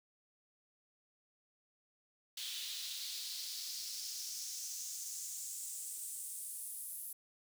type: noise with high-pass filter sweep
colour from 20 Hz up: pink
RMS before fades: -44 dBFS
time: 2.37-7.13 s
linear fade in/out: 5 ms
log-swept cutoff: 3400 to 11000 Hz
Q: 2.9
effects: none